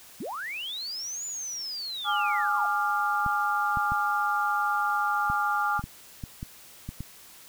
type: linear two-way sweep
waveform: sine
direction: up then down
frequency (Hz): 154.2 to 7040 to 678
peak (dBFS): -32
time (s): 0.2-2.66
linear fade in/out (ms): 5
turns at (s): 1.26
type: chord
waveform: sine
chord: D diminished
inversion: second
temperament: equal with one note detuned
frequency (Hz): 830.6 / 1193.1 / 1396.9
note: Ab5 / D6 / F6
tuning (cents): 0 / +27 / 0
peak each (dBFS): -28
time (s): 2.04-5.82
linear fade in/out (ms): 50
type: clicks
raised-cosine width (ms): 5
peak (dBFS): -22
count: 10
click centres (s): 3.263 / 3.772 / 3.92 / 5.3 / 5.794 / 5.84 / 6.238 / 6.429 / 6.89 / 7.006
effects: white hiss -50 dBFS RMS until 7.48 s